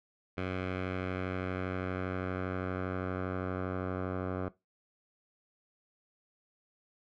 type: tone with low-pass filter sweep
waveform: 10% pulse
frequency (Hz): 92.5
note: F#2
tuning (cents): 0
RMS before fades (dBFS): -35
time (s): 0.37-4.49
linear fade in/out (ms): 10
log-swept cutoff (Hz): 2400 to 1100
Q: 1.5
effects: noise-tail reverb RT60 0.2 s tail -18 dB re dry